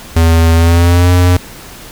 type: tone with pitch glide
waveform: square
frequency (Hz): 82.41 to 89.35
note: E2 to F2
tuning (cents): 0 to +40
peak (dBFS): -6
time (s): 0.16-1.37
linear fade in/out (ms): 5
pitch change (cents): +140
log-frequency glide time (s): 0.54-1.1
effects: pink hiss -32 dBFS RMS until 1.91 s